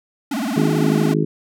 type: tone with vibrato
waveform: square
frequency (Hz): 246.9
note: B3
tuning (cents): 0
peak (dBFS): -21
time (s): 0.31-1.14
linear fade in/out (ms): 5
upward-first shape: sine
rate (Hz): 18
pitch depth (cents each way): 300
type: harmonic tone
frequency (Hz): 52.6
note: G#1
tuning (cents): +23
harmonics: 3 / 4 / 5 / 6 / 7 / 8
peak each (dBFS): -19 / -24 / -24 / -23 / -25 / -24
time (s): 0.56-1.25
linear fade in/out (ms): 10
effects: none